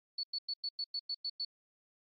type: tone bursts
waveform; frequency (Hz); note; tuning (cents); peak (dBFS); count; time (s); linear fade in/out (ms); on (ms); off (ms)
sine; 4435; C#8; 0; -34; 9; 0.18-1.45; 5; 54; 98
effects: AAC 48 kbps